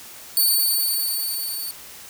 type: tone with level ramp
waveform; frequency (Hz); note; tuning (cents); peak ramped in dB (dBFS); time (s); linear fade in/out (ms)
5% pulse; 4505; C#8; +27; -8 to -21; 0.37-1.71; 2
effects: white hiss -41 dBFS RMS until 2.09 s